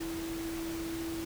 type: tone in noise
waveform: sine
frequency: 329.6 Hz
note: E4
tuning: in tune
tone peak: -35 dBFS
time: 0-1.25 s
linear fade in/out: 10 ms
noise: pink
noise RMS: -43 dBFS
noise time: 0-1.25 s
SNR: +5 dB
effects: none